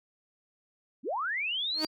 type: linear sweep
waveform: sine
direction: up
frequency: 187.7 to 4784 Hz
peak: -29 dBFS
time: 1.03-1.87 s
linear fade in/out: 50 ms
type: tone with exponential growth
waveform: sawtooth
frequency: 311.1 Hz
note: D#4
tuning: in tune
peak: -22 dBFS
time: 1.72-1.85 s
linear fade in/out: 1 ms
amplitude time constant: 28 ms
effects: none